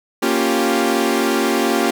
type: chord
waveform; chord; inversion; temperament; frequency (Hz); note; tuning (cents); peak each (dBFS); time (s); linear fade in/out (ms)
sawtooth; G half-diminished seventh; first; equal; 233.1 / 277.2 / 349.2 / 392; Bb3 / Db4 / F4 / G4; 0 / 0 / 0 / 0; -17; 0.22-1.91; 10
effects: none